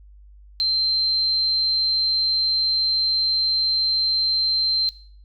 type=tone; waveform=sine; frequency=4127 Hz; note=C8; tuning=25 cents flat; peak=-18 dBFS; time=0.6-4.89 s; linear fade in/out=0 ms; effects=noise-tail reverb RT60 0.5 s tail -17 dB re dry + added 50 Hz sine -44 dBFS peak until 5.24 s